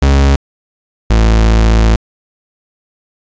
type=tone pair in turn; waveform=40% pulse; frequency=69 / 55.28 Hz; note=C#2 / A1; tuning=-7 / +9 cents; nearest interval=major third; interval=384 cents; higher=first; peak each=-5 dBFS; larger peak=neither; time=0.02-0.36 / 1.1-1.96 s; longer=second; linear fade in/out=5 ms; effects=resampled to 16000 Hz + 7-bit